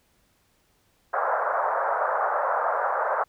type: band-pass noise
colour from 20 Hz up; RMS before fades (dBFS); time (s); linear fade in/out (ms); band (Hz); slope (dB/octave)
pink; -25; 1.13-3.24; 10; 530 to 1500; 48
effects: pink hiss -66 dBFS RMS until 3.28 s